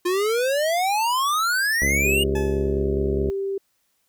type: exponential sweep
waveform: square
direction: up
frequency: 348.1 to 2914 Hz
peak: -20 dBFS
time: 0.05-2.24 s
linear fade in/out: 10 ms
type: harmonic tone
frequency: 69.5 Hz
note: C#2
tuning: 5 cents sharp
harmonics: 1 / 2 / 3 / 4 / 5 / 6 / 7 / 8 / 9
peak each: -25 / -30 / -30 / -32 / -33 / -35 / -35 / -38 / -39 dBFS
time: 1.82-3.3 s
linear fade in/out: 0 ms
type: tone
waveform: sine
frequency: 392 Hz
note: G4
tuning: in tune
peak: -23 dBFS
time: 2.05-3.58 s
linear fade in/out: 5 ms
type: tone with exponential decay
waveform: 20% pulse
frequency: 862 Hz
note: A5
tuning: 36 cents flat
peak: -24 dBFS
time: 2.35-2.86 s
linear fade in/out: 5 ms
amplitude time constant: 110 ms
effects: white hiss -69 dBFS RMS until 4.08 s